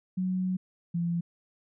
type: tone pair in turn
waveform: sine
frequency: 185 / 170.89 Hz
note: F#3 / F3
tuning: 0 / -37 cents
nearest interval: minor second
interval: 137 cents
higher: first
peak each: -26 dBFS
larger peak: neither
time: 0.17-0.57 / 0.94-1.21 s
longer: first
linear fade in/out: 10 ms
effects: none